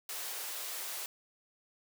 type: high-pass noise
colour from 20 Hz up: white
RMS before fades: -40 dBFS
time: 0.09-1.06 s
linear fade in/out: 2 ms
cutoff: 400 Hz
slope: 24 dB/octave
effects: none